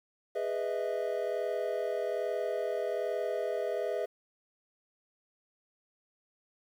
triangle chord, E major seventh, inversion first, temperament just, 412 / 494.4 / 618.1 / 659.3 Hz, G#4 / B4 / D#5 / E5, -14 / +2 / -12 / 0 cents, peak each -34 dBFS, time 0.35-4.06 s, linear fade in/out 10 ms, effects 10-bit

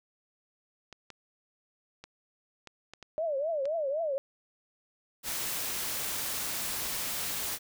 clicks, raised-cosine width 0.2 ms, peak -28 dBFS, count 7, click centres 0.927 / 1.103 / 2.04 / 2.673 / 2.936 / 3.027 / 3.655 s
sine tone with vibrato, 600 Hz, D5, 37 cents sharp, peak -28 dBFS, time 3.18-4.18 s, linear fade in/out 0 ms, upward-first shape triangle, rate 3.9 Hz, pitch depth 230 cents each way
white noise, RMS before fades -34 dBFS, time 5.23-7.59 s, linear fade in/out 50 ms
effects none

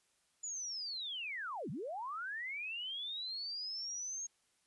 sine linear two-way sweep, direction down then up, 7040 to 123.47 to 6570 Hz, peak -39 dBFS, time 0.43-4.27 s, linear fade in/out 10 ms, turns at 1.7 s, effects white hiss -75 dBFS RMS until 4.66 s + resampled to 24000 Hz

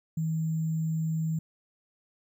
sine tone with sample-and-hold, 160 Hz, D#3, 49 cents sharp, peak -26 dBFS, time 0.17-1.39 s, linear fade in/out 5 ms, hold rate 7350 Hz, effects none

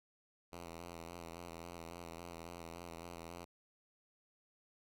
5% pulse tone with vibrato, 84.8 Hz, E2, 50 cents sharp, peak -36 dBFS, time 0.52-3.45 s, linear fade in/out 10 ms, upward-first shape square, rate 3.6 Hz, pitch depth 34 cents each way, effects none

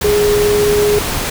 sine tone in noise, 415.3 Hz, G#4, in tune, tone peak -10 dBFS, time 0.04-0.99 s, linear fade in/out 5 ms, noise pink, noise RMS -19 dBFS, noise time 0.01-1.3 s, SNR +6 dB, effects none

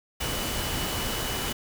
sine tone in noise, 2961 Hz, F#7, 1 cent sharp, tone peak -37 dBFS, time 0.2-1.53 s, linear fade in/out 10 ms, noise pink, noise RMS -30 dBFS, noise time 0.2-1.53 s, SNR -10 dB, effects none

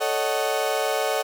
35% pulse chord, D# half-diminished seventh, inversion second, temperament equal with one note detuned, 440 / 554.4 / 622.3 / 749 Hz, A4 / C#5 / D#5 / F#5, 0 / 0 / 0 / +21 cents, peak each -26 dBFS, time 0-1.23 s, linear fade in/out 20 ms, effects none

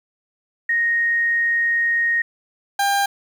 sine / 30% pulse tone pair in turn, 1864.7 / 799.1 Hz, A#6 / G5, 0 / +33 cents, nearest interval octave + minor third, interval 1467 cents, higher first, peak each -16 / -14 dBFS, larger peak second, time 0.69-2.22 / 2.79-3.06 s, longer first, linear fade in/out 5 ms, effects 9-bit

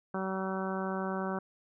harmonic tone, 190.2 Hz, F#3, 48 cents sharp, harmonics 1 / 2 / 3 / 4 / 5 / 6 / 7 / 8, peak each -35 / -38 / -40 / -41 / -42 / -43 / -43 / -44 dBFS, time 0.14-1.39 s, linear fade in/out 5 ms, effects none

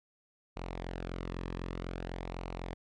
sawtooth tone with flanger, 44 Hz, F1, 14 cents sharp, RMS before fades -40 dBFS, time 0.56-2.74 s, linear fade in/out 10 ms, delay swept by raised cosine 0.59 to 1.39 ms, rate 0.53 Hz, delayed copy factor -0.5, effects low-pass 4000 Hz 12 dB/octave

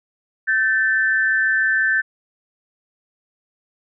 sine tone pair together, 1539.9 / 1766 Hz, G6 / A6, -31 / +6 cents, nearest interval major second, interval 237 cents, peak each -18 dBFS, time 0.47-2.02 s, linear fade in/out 20 ms, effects none

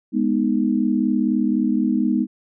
sine chord, G# minor, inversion none, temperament equal, 207.7 / 246.9 / 311.1 Hz, G#3 / B3 / D#4, 0 / 0 / 0 cents, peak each -21 / -20 / -22 dBFS, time 0.12-2.27 s, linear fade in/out 50 ms, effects none

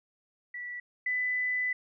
sine tone pair in turn, 1956 / 1998.3 Hz, B6 / B6, -17 / +20 cents, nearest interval unison, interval 37 cents, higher second, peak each -36 / -27 dBFS, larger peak second, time 0.54-0.8 / 1.06-1.73 s, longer second, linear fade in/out 5 ms, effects none

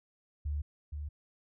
sine tone pair in turn, 73.42 / 73.82 Hz, D2 / D2, 0 / +9 cents, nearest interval unison, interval 9 cents, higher second, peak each -31 / -36 dBFS, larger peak first, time 0.45-0.62 / 0.92-1.09 s, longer neither, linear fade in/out 10 ms, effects none

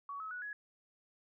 sine tone with pitch steps, 1127 / 1287.1 / 1470 / 1678.9 Hz, C#6 / E6 / F#6 / G#6, +28 / -42 / -12 / +18 cents, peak -40 dBFS, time 0.09-0.53 s, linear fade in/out 2 ms, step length 110 ms, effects none

